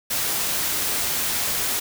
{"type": "noise", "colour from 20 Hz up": "white", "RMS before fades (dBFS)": -24, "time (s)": [0.1, 1.8], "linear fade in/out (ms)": 10, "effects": []}